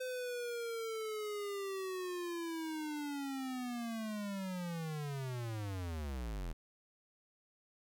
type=linear sweep; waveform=square; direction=down; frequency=513 to 38.18 Hz; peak=-39 dBFS; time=0-6.53 s; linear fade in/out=10 ms; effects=none